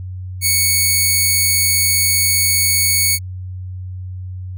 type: tone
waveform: 5% pulse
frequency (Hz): 2225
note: C#7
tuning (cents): +6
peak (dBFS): -3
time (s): 0.41-3.19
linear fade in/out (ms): 50
effects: added 92 Hz sine -25 dBFS peak until 4.57 s